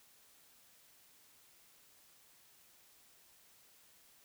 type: silence
effects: white hiss -65 dBFS RMS until 4.24 s